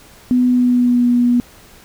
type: tone with pitch glide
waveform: sine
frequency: 249.1 to 242.8 Hz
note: B3 to B3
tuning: +15 to -29 cents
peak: -10 dBFS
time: 0.31-1.4 s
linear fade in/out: 0 ms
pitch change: -44 cents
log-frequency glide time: 0.47-1.07 s
effects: pink hiss -44 dBFS RMS until 1.84 s